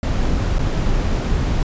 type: noise with dropouts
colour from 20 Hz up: brown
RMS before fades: -18 dBFS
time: 0.03-1.63 s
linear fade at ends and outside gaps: 2 ms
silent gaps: 0.585-0.591 s
effects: resampled to 16000 Hz